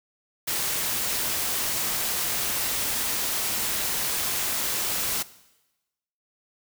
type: noise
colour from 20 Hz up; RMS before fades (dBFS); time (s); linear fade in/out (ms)
white; -27; 0.47-5.23; 10
effects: noise-tail reverb RT60 1.0 s tail -18 dB re dry